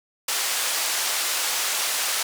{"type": "band-pass noise", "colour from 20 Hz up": "white", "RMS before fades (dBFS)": -25, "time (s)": [0.28, 2.23], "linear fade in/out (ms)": 5, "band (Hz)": [630, 9400], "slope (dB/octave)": 12, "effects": []}